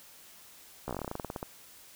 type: slowing click train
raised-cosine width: 1 ms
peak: -21 dBFS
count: 17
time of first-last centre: 0.88-1.429 s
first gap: 14 ms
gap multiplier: 1.11
effects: white hiss -54 dBFS RMS until 1.95 s

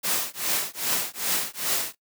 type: noise with tremolo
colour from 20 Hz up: white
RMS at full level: -23 dBFS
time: 0.03-1.95 s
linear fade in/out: 20 ms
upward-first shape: triangle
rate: 2.5 Hz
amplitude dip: 100%
effects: noise-tail reverb RT60 0.1 s tail -18 dB re dry + high-pass 150 Hz 12 dB/octave

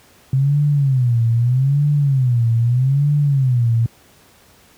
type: tone with vibrato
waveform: sine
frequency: 130 Hz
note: C3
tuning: 11 cents flat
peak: -12 dBFS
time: 0.33-3.86 s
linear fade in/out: 2 ms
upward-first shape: sine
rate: 0.8 Hz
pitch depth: 210 cents each way
effects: pink hiss -50 dBFS RMS until 4.77 s + high-pass 60 Hz 12 dB/octave

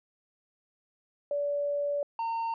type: tone pair in turn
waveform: sine / triangle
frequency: 576 / 914.3 Hz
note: D5 / A#5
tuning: -34 / -34 cents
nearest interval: minor sixth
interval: 800 cents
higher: second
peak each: -27 dBFS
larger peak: neither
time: 1.31-2.03 / 2.19-2.54 s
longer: first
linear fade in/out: 2 ms
effects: resampled to 11025 Hz

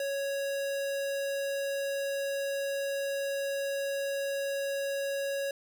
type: tone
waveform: square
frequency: 554.4 Hz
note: C#5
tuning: in tune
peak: -31 dBFS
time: 0-5.51 s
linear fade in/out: 2 ms
effects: none

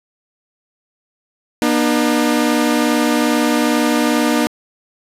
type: tone pair together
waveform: sawtooth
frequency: 240 / 302.4 Hz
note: B3 / D#4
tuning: -49 / -49 cents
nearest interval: major third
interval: 400 cents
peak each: -12 dBFS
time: 1.62-4.47 s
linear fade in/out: 0 ms
effects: resampled to 32000 Hz

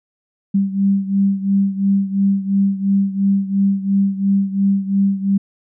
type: beating tone pair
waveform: sine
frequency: 196 / 198.9 Hz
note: G3 / G3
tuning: 0 / +25 cents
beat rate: 2.9 Hz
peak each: -15 / -19 dBFS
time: 0.54-5.38 s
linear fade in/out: 10 ms
effects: none

